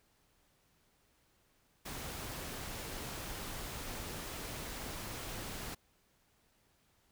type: noise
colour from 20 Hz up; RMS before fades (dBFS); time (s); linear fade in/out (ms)
pink; -43; 1.85-5.75; 10
effects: pink hiss -72 dBFS RMS until 7.11 s